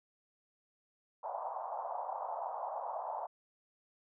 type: band-pass noise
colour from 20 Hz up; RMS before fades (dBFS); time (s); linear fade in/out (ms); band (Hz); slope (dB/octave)
white; -40; 1.23-3.27; 10; 620 to 970; 48
effects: none